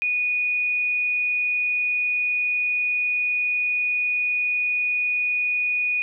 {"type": "tone", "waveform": "sine", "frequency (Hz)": 2467, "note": "D#7", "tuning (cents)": -15, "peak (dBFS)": -20, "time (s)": [0.02, 6.02], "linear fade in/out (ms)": 0, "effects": []}